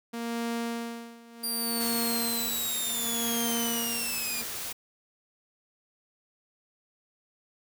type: tone with tremolo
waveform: sawtooth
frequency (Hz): 233.1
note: A#3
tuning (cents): 0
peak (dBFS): -25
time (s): 0.13-4.44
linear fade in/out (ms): 10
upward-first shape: sine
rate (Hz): 0.67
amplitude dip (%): 90
type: linear sweep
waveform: 10% pulse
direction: down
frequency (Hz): 4779 to 2400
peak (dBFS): -23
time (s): 1.43-4.42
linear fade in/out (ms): 10
type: noise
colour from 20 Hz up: white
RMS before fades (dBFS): -36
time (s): 1.8-4.73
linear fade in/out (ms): 10
effects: none